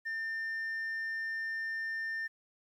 sine tone, 1800 Hz, A6, 39 cents sharp, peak -31 dBFS, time 0.05-2.28 s, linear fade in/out 20 ms, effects tanh soft clip ceiling -33 dBFS + 11-bit

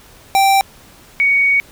square / sine tone pair in turn, 782 / 2238 Hz, G5 / C#7, -4 / +16 cents, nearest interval octave + tritone, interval 1820 cents, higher second, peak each -10 dBFS, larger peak neither, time 0.35-0.61 / 1.2-1.6 s, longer second, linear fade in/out 0 ms, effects pink hiss -44 dBFS RMS until 1.71 s

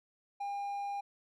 triangle tone, 805 Hz, G5, 46 cents sharp, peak -33 dBFS, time 0.4-1.01 s, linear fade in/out 10 ms, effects none

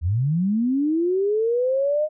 sine linear sweep, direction up, 74.4 to 622 Hz, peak -18 dBFS, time 0.01-2.09 s, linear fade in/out 50 ms, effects none

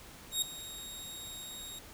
20% pulse tone with ADSR envelope, 3756 Hz, A#7, 12 cents sharp, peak -21 dBFS, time 0.31-1.79 s, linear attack 110 ms, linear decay 5 ms, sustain -16 dB, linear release 5 ms, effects pink hiss -52 dBFS RMS until 1.93 s

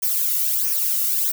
violet noise with flanger, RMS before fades -21 dBFS, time 0.02-1.32 s, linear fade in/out 10 ms, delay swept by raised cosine 0.25 to 1.25 ms, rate 1.5 Hz, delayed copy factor -0.7, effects none

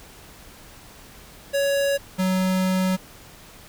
square tone pair in turn, 559 / 186.54 Hz, C#5 / F#3, +14 / +14 cents, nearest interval octave + perfect fifth, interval 1900 cents, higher first, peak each -20 dBFS, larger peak neither, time 1.53-1.98 / 2.18-2.97 s, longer second, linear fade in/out 20 ms, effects pink hiss -46 dBFS RMS until 3.68 s

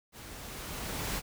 pink noise with level ramp, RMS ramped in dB -48 to -33 dBFS, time 0.12-1.22 s, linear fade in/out 50 ms, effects none

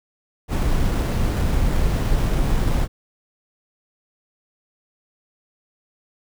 brown noise with sample-and-hold, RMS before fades -19 dBFS, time 0.48-2.88 s, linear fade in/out 50 ms, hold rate 8820 Hz, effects none

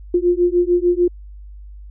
sine beating tone pair, 349.2 / 355.9 Hz, F4 / F4, 0 / +33 cents, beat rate 6.7 Hz, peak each -16 dBFS, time 0.14-1.08 s, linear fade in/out 5 ms, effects added 50 Hz sine -34 dBFS peak until 1.9 s

